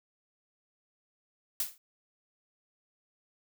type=noise with exponential decay; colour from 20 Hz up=blue; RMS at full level=-27 dBFS; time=1.6-1.78 s; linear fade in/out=2 ms; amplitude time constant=39 ms; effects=none